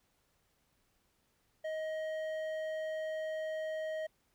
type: tone with hard clipping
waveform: sine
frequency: 629 Hz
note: D#5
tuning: 19 cents sharp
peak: -37 dBFS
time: 1.64-4.07 s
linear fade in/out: 10 ms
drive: 8 dB
effects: pink hiss -75 dBFS RMS until 4.34 s